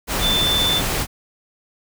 sine tone in noise, 3531 Hz, A7, 5 cents sharp, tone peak -17 dBFS, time 0.2-0.82 s, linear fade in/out 50 ms, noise pink, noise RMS -22 dBFS, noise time 0.07-1.07 s, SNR +2 dB, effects none

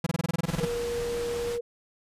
45% pulse tone bursts, 166.7 Hz, E3, 20 cents sharp, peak -24 dBFS, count 13, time 0.04-0.653 s, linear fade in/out 5 ms, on 25 ms, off 24 ms
pink low-pass noise, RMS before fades -38 dBFS, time 0.45-1.59 s, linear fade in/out 50 ms, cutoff 10000 Hz, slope 12 dB/octave
sine tone, 474.7 Hz, A#4, 31 cents sharp, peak -28 dBFS, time 0.6-1.61 s, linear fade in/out 10 ms
effects resampled to 32000 Hz

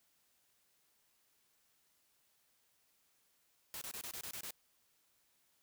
white noise bursts, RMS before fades -45 dBFS, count 8, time 3.74-4.507 s, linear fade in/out 0 ms, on 74 ms, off 25 ms, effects white hiss -75 dBFS RMS until 5.62 s

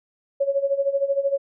sine tone with tremolo, 554.4 Hz, C#5, in tune, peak -16 dBFS, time 0.4-1.38 s, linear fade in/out 10 ms, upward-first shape sine, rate 13 Hz, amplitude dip 80%, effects none

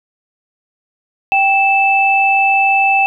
sine tone pair together, 784 / 2637 Hz, G5 / E7, 0 / 0 cents, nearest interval octave + major sixth, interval 2100 cents, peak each -12 dBFS, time 1.32-3.06 s, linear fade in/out 0 ms, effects none

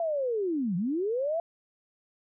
sine linear two-way sweep, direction down then up, 686 to 164.3 to 686 Hz, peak -26 dBFS, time 0-1.4 s, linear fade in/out 2 ms, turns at 0.76 s, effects none

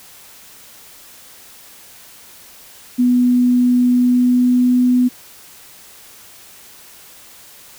sine tone with pitch glide, 246.9 to 249 Hz, B3 to B3, 0 to +14 cents, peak -10 dBFS, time 2.98-5.09 s, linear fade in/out 20 ms, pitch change +14 cents, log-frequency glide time 3.91-4.85 s, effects white hiss -42 dBFS RMS until 7.78 s

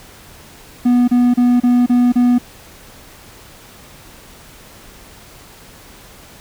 triangle tone bursts, 244.7 Hz, B3, 16 cents flat, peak -7 dBFS, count 6, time 0.85-2.385 s, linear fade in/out 10 ms, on 230 ms, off 31 ms, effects pink hiss -41 dBFS RMS until 6.4 s

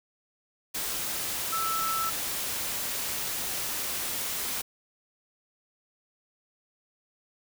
sine tone in noise, 1318.5 Hz, E6, in tune, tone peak -28 dBFS, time 1.52-2.1 s, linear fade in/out 10 ms, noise white, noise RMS -32 dBFS, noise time 0.74-4.62 s, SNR +1 dB, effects none

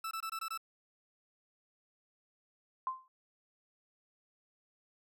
40% pulse tone bursts, 1320 Hz, E6, 2 cents sharp, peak -36 dBFS, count 6, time 0.04-0.576 s, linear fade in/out 5 ms, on 71 ms, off 22 ms
sine tone with exponential decay, 1042 Hz, C6, 7 cents flat, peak -29 dBFS, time 2.87-3.08 s, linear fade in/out 1 ms, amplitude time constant 44 ms
effects none

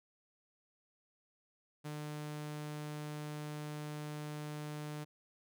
sawtooth tone, 150 Hz, D3, 37 cents sharp, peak -37 dBFS, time 1.84-5.05 s, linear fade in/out 20 ms, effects none

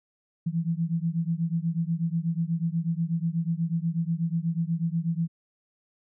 sine beating tone pair, 163 / 171.2 Hz, E3 / F3, -19 / -34 cents, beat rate 8.2 Hz, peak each -27 / -28 dBFS, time 0.46-5.28 s, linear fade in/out 10 ms, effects none

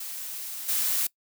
blue noise with level steps, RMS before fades -36 / -26 dBFS, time 0-1.07 s, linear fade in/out 5 ms, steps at 0.68 s, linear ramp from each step 10 ms, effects noise-tail reverb RT60 0.1 s tail -22 dB re dry

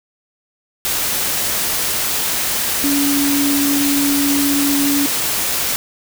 sine tone in noise, 283 Hz, C#4, 36 cents sharp, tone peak -15 dBFS, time 2.84-5.06 s, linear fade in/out 0 ms, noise white, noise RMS -19 dBFS, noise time 0.85-5.76 s, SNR +1 dB, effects none

